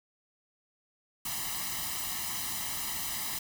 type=noise with comb filter; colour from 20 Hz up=white; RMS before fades=-35 dBFS; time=1.25-3.39 s; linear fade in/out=5 ms; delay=1 ms; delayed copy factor=+0.8; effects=none